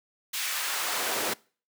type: noise with high-pass filter sweep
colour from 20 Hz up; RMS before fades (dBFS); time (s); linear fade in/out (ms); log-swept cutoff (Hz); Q
pink; -30; 0.33-1.34; 10; 2400 to 320; 0.85
effects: noise-tail reverb RT60 0.4 s tail -24 dB re dry